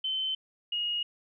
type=tone pair in turn; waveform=sine; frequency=3071 / 2874 Hz; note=G7 / F7; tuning=-36 / +49 cents; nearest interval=minor second; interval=115 cents; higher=first; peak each=-28 dBFS; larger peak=neither; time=0.04-0.35 / 0.72-1.03 s; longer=neither; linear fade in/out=5 ms; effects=none